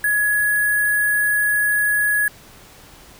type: tone with sample-and-hold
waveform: sine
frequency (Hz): 1681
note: G#6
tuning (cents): +20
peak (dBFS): -15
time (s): 0.04-2.28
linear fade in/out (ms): 2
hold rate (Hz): 11025
effects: pink hiss -45 dBFS RMS until 3.19 s